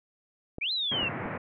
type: clicks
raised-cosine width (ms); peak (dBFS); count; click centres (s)
2; -24; 3; 0.584 / 1.031 / 1.259
type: exponential two-way sweep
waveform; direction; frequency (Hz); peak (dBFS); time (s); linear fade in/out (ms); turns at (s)
sine; up then down; 2217 to 4155 to 2635; -27; 0.61-1.09; 10; 0.72
type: band-pass noise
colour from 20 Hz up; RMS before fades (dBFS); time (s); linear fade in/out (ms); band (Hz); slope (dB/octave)
pink; -35; 0.91-1.38; 10; 100 to 2300; 48
effects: none